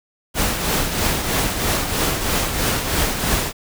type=noise with tremolo; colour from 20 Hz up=pink; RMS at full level=-18 dBFS; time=0.34-3.53 s; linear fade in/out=50 ms; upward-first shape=triangle; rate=3.1 Hz; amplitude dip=55%; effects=none